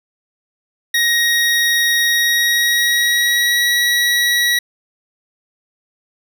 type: tone with pitch glide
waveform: 25% pulse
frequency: 1881 to 1922.7 Hz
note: A#6 to B6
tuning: +15 to -47 cents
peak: -9 dBFS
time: 0.94-4.59 s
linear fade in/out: 5 ms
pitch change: +38 cents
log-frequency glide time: 2.06-3.73 s
effects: none